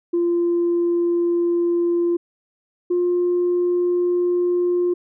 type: tone pair in turn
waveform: sine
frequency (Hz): 344.9 / 353.8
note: F4 / F4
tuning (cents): -22 / +23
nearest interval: unison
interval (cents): 45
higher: second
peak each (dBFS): -15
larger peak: neither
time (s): 0.13-2.17 / 2.9-4.94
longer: neither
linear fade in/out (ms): 10
effects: tanh soft clip ceiling -13 dBFS